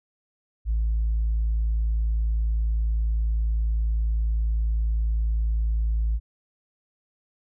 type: tone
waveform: sine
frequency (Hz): 55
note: A1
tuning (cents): 0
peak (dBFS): -19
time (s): 0.65-6.2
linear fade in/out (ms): 50
effects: tanh soft clip ceiling -18 dBFS